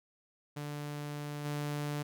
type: tone with level steps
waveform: sawtooth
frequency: 146.83 Hz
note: D3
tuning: in tune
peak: -34 / -30 dBFS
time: 0.56-2.03 s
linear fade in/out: 10 ms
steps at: 1.44 s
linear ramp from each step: 20 ms
effects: none